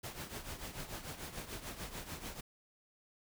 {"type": "noise with tremolo", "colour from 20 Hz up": "pink", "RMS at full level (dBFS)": -42, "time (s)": [0.03, 2.41], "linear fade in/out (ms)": 10, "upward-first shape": "triangle", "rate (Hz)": 6.8, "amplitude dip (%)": 75, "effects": []}